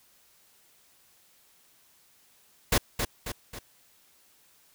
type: noise with echo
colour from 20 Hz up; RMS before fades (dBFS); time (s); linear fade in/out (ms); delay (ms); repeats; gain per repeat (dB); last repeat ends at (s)
pink; -22; 2.72-2.78; 5; 270; 3; -6; 3.59
effects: white hiss -62 dBFS RMS until 4.74 s